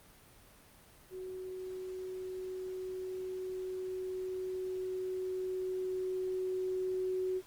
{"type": "tone with level ramp", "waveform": "sine", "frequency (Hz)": 371.9, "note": "F#4", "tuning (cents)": 9, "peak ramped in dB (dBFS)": [-40, -31], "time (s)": [1.1, 7.42], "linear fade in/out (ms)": 50, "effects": ["pink hiss -59 dBFS RMS until 7.46 s", "Opus 32 kbps"]}